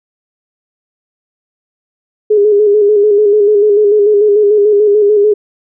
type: tone with vibrato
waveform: sine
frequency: 415.3 Hz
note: G#4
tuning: in tune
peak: -5 dBFS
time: 2.3-5.34 s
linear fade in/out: 10 ms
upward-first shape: square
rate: 6.8 Hz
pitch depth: 40 cents each way
effects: none